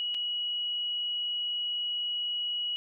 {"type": "tone with dropouts", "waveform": "sine", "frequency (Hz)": 2916, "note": "F#7", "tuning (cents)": -26, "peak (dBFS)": -29, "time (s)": [0, 2.76], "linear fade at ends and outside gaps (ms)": 0, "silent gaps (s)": [0.144, 0.148], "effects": []}